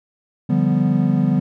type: chord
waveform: triangle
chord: G dominant seventh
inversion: second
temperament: equal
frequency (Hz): 146.83 / 174.61 / 196 / 246.9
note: D3 / F3 / G3 / B3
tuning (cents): 0 / 0 / 0 / 0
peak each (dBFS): -18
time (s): 0.49-1.4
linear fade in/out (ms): 10
effects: none